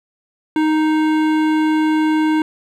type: tone with hard clipping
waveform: sine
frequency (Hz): 311.1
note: D#4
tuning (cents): 0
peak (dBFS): -15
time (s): 0.56-2.42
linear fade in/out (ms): 2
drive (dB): 15
effects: none